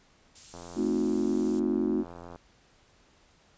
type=noise; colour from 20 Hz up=violet; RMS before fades=-40 dBFS; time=0.35-1.6 s; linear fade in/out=10 ms
type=click train; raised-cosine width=1 ms; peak=-30 dBFS; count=158; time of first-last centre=0.54-2.359 s; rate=86.3 Hz
type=chord; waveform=sine; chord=A diminished seventh; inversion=none; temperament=equal with one note detuned; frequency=220 / 261.6 / 311.1 / 362.6 Hz; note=A3 / C4 / Eb4 / Gb4; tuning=0 / 0 / 0 / -35 cents; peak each=-30 dBFS; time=0.75-2.05 s; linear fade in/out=50 ms
effects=pink hiss -62 dBFS RMS until 3.57 s + resampled to 16000 Hz